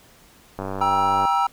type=click train; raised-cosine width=1 ms; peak=-15 dBFS; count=65; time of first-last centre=0.59-1.253 s; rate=96.6 Hz
type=chord; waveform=triangle; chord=E diminished; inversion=first; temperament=just; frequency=791.1 / 949.3 / 1318.5 Hz; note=G5 / Bb5 / E6; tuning=+16 / +31 / 0 cents; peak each=-20 dBFS; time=0.81-1.47 s; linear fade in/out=5 ms
effects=pink hiss -52 dBFS RMS until 1.52 s